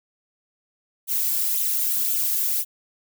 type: noise with flanger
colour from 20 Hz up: violet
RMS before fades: -23 dBFS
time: 1.07-2.65 s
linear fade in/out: 50 ms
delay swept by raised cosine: 0.28 to 1.88 ms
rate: 1.9 Hz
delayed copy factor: +0.5
effects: none